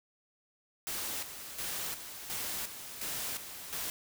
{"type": "noise with tremolo", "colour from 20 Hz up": "white", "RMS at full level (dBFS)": -37, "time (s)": [0.87, 3.9], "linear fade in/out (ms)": 0, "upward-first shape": "square", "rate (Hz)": 1.4, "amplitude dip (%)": 60, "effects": []}